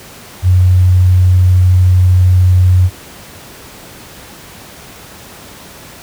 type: tone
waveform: sine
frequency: 91.3 Hz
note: F#2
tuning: 23 cents flat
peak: -4 dBFS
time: 0.42-2.9 s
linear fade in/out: 50 ms
effects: pink hiss -34 dBFS RMS until 6.02 s + high-pass 60 Hz 12 dB/octave